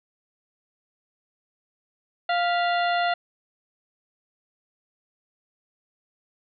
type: harmonic tone with a mistuned harmonic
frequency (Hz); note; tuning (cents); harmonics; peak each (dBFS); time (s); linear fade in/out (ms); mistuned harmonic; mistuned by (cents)
698.5; F5; 0; 1 / 2 / 3 / 4 / 5 / 6; -22 / -28 / -32 / -34 / -36 / -38; 2.29-3.14; 5; 3; -110
effects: none